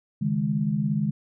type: chord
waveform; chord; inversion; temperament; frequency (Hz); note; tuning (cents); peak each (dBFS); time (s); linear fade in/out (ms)
sine; C# suspended second; none; equal; 138.59 / 155.56 / 207.7; C#3 / D#3 / G#3; 0 / 0 / 0; -29 / -26 / -25; 0.21-1.11; 10
effects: none